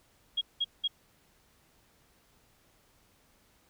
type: tone bursts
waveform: sine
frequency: 3283 Hz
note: G#7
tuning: 21 cents flat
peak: -26 dBFS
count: 3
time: 0.37-0.879 s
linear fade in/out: 10 ms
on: 43 ms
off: 190 ms
effects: pink hiss -66 dBFS RMS until 3.69 s